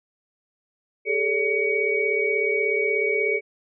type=tone cluster; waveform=sine; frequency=402 / 438.5 / 572 / 2254 Hz; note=G4 / A4 / D5 / C#7; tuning=+44 / -6 / -46 / +28 cents; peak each=-26 / -25 / -32 / -23 dBFS; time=1.05-3.41 s; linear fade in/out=50 ms; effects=none